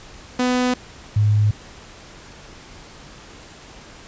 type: tone pair in turn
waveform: sawtooth / sine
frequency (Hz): 250 / 105.11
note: B3 / G#2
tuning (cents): +21 / +21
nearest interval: octave + minor third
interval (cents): 1500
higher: first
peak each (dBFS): -13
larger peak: neither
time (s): 0.39-0.74 / 1.16-1.51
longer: neither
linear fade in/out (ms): 5
effects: pink hiss -42 dBFS RMS until 4.07 s + resampled to 16000 Hz